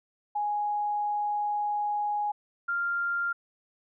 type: tone pair in turn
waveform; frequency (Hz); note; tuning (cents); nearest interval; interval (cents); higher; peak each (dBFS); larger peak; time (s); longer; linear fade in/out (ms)
sine; 830.6 / 1393.9; G#5 / F6; 0 / -4; major sixth; 896; second; -26; neither; 0.35-2.32 / 2.68-3.33; first; 10
effects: none